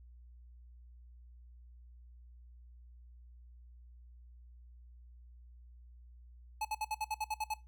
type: tone bursts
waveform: square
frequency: 860 Hz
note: A5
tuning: 40 cents flat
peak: -34 dBFS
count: 10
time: 6.61-7.54 s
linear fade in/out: 5 ms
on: 39 ms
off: 60 ms
effects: noise-tail reverb RT60 0.2 s tail -17 dB re dry + added 60 Hz sine -53 dBFS peak until 7.67 s